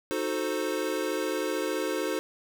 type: chord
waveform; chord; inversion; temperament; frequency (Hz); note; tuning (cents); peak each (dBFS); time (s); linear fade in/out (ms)
square; D# diminished seventh; none; equal with one note detuned; 311.1 / 366.6 / 440 / 523.3; D#4 / F#4 / A4 / C5; 0 / -16 / 0 / 0; -34; 0.11-2.19; 0
effects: none